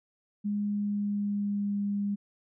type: tone with pitch glide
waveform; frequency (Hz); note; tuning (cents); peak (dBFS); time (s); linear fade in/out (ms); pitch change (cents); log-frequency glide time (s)
sine; 205.8 to 202.5; G#3 to G#3; -16 to -43; -27; 0.44-2.16; 20; -27; 0.64-1.79
effects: none

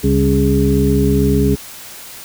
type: harmonic tone with a mistuned harmonic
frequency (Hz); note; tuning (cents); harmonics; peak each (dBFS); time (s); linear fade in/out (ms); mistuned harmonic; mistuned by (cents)
68.9; C#2; -10; 1 / 2 / 3 / 4 / 6; -17 / -17 / -17 / -17 / -17; 0.03-1.56; 20; 3; -58
effects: white hiss -34 dBFS RMS until 2.24 s

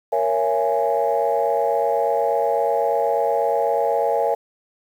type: chord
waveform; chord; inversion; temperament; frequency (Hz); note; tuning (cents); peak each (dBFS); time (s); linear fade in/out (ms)
sine; A# half-diminished seventh; none; equal with one note detuned; 466.2 / 554.4 / 670.8 / 830.6; A#4 / C#5 / E5 / G#5; 0 / 0 / +30 / 0; -22; 0.12-4.35; 10
effects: tanh soft clip ceiling -9 dBFS + 8-bit

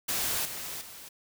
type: noise with level steps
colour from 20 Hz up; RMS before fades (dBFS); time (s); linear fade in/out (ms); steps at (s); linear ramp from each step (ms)
white; -30 / -38 / -46; 0.08-1.09; 10; 0.45 / 0.81; 5
effects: none

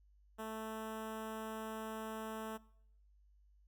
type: tone with notch filter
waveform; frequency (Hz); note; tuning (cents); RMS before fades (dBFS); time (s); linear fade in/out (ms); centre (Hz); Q
10% pulse; 220; A3; 0; -44; 0.38-2.58; 20; 4600; 0.78
effects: noise-tail reverb RT60 0.7 s tail -22 dB re dry + added 50 Hz sine -64 dBFS peak until 3.67 s

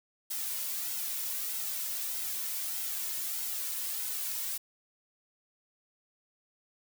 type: noise with flanger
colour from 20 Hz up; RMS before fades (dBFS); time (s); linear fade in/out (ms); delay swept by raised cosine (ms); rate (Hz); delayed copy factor
blue; -35; 0.3-4.58; 10; 1.7 to 2.58; 1.6; -0.55
effects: none

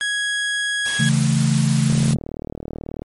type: tone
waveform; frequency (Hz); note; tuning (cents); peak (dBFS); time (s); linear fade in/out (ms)
30% pulse; 1661.2; G#6; 0; -17; 0.01-1.09; 0
type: noise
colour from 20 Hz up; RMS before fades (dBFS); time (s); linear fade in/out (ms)
white; -28; 0.85-2.14; 10
type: chord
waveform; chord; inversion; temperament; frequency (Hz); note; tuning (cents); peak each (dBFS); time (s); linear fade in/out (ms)
sine; A major; first; equal; 138.59 / 164.81 / 220; C#3 / E3 / A3; 0 / 0 / 0; -17 / -20 / -20; 0.99-2.17; 10
type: click train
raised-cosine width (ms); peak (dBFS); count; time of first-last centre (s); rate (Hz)
2; -16; 44; 1.9-3.02; 38.4
effects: MP3 48 kbps

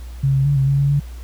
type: tone with pitch steps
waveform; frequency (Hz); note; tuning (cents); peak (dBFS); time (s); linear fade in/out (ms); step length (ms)
sine; 136.5 / 135.6 / 142.6 / 135.1 / 139 / 140.4 / 142.9; C#3 / C#3 / C#3 / C#3 / C#3 / C#3 / D3; -26 / -38 / +49 / -44 / +5 / +22 / -47; -13; 0.23-1; 10; 110
effects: added 60 Hz sine -30 dBFS peak until 1.23 s + pink hiss -47 dBFS RMS until 1.23 s

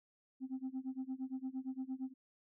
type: tone with tremolo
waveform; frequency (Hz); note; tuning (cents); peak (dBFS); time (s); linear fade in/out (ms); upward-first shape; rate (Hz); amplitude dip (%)
sine; 261.6; C4; 0; -34; 0.4-2.14; 50; sine; 8.7; 95
effects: tanh soft clip ceiling -35 dBFS

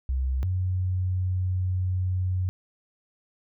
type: tone pair in turn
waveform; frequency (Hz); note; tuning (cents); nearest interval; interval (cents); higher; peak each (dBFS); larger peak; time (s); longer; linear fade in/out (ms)
sine; 65.2 / 92.11; C2 / F#2; -5 / -7; tritone; 598; second; -23 / -23; neither; 0.09-0.43 / 0.43-2.49; second; 0
effects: none

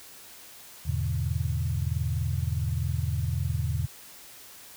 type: chord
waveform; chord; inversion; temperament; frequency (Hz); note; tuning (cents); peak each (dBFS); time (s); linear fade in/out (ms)
sine; E dominant seventh; none; equal; 82.41 / 103.83 / 123.47 / 146.83; E2 / G#2 / B2 / D3; 0 / 0 / 0 / 0; -29 / -32 / -31 / -33; 0.85-3.87; 20
effects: white hiss -48 dBFS RMS until 4.76 s

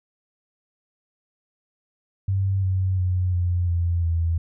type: tone with pitch steps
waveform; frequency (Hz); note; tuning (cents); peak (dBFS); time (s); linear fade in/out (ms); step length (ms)
sine; 96.8 / 93.94 / 91.16 / 88.46 / 85.84 / 83.3; G2 / F#2 / F#2 / F2 / F2 / E2; -21 / +27 / -25 / +23 / -29 / +19; -19; 2.28-4.38; 5; 350
effects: none

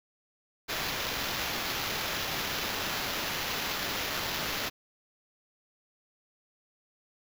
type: noise with sample-and-hold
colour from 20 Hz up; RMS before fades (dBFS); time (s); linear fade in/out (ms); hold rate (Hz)
blue; -33; 0.68-4.7; 20; 8820
effects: none

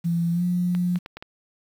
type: tone with pitch glide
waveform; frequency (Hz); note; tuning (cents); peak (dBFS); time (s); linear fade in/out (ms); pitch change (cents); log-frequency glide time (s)
sine; 169.5 to 177.82; E3 to F3; +49 to +31; -20; 0.04-0.99; 20; +82; 0.32-0.43
type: clicks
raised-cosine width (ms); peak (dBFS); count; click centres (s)
0.3; -21; 5; 0.75 / 0.958 / 1.061 / 1.17 / 1.225
effects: 8-bit

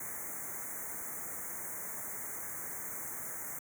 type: band-stop noise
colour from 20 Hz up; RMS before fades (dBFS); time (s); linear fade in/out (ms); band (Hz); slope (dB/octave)
white; -41; 0-3.59; 5; 2200 to 6200; 96
effects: high-pass 80 Hz 12 dB/octave

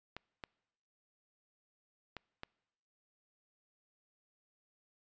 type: clicks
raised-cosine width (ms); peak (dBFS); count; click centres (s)
0.3; -27; 4; 0.166 / 0.438 / 2.167 / 2.434
effects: noise-tail reverb RT60 1.0 s tail -26 dB re dry + resampled to 16000 Hz

